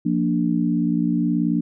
sine chord, Bb major, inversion second, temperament equal, 174.61 / 233.1 / 293.7 Hz, F3 / Bb3 / D4, 0 / 0 / 0 cents, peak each -22 dBFS, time 0.05-1.61 s, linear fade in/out 10 ms, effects none

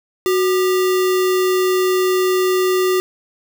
sine tone with sample-and-hold, 370 Hz, F#4, in tune, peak -13 dBFS, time 0.26-3 s, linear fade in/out 0 ms, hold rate 1575 Hz, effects none

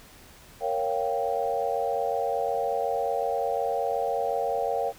sine chord, G half-diminished seventh, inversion first, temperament equal, 466.2 / 554.4 / 698.5 / 784 Hz, Bb4 / Db5 / F5 / G5, 0 / 0 / 0 / 0 cents, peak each -30 dBFS, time 0.6-4.93 s, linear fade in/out 50 ms, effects pink hiss -51 dBFS RMS until 4.98 s

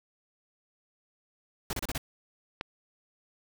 pink noise bursts, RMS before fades -33 dBFS, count 5, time 1.7-1.979 s, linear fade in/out 2 ms, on 31 ms, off 31 ms
click, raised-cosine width 0.3 ms, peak -17 dBFS, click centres 2.611 s
effects none

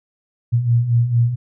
sine beating tone pair, 115.5 / 119.9 Hz, A#2 / A#2, -16 / +49 cents, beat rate 4.4 Hz, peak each -20 / -14 dBFS, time 0.52-1.36 s, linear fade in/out 20 ms, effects none

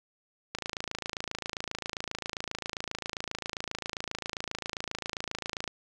click train, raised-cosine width 0.2 ms, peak -16 dBFS, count 142, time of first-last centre 0.55-5.677 s, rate 27.5 Hz, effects none

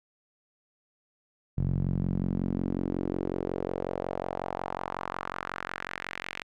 sawtooth tone with band-pass filter sweep, 45.48 Hz, F#1, 29 cents flat, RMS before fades -32 dBFS, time 1.57-6.43 s, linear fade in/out 10 ms, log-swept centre 130 to 2400 Hz, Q 2.1, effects none

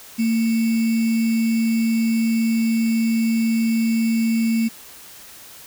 sine tone with sample-and-hold, 226.9 Hz, A#3, 47 cents flat, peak -16 dBFS, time 0.18-4.69 s, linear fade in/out 20 ms, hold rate 2450 Hz, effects white hiss -42 dBFS RMS until 5.66 s

